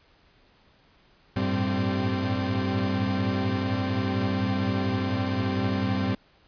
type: tone cluster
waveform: 40% pulse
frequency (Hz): 97.1 / 108.5 / 112.7 / 193.5 / 260.4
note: G2 / A2 / A2 / G3 / C4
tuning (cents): -16 / -24 / +42 / -22 / -8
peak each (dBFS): -29 / -33 / -34 / -29 / -28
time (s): 1.36-6.15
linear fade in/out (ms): 5
effects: pink hiss -60 dBFS RMS until 6.47 s + resampled to 11025 Hz